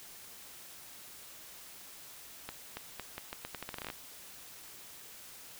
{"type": "accelerating click train", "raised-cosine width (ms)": 0.3, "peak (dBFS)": -23, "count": 16, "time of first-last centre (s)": [2.49, 3.901], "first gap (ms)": 280, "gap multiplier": 0.81, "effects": ["white hiss -51 dBFS RMS until 5.59 s"]}